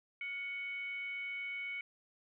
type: tone with frequency modulation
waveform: sine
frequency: 2223 Hz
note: C#7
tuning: 4 cents sharp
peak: -38 dBFS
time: 0.21-1.81 s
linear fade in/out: 2 ms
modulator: 792 Hz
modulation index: 0.33
effects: none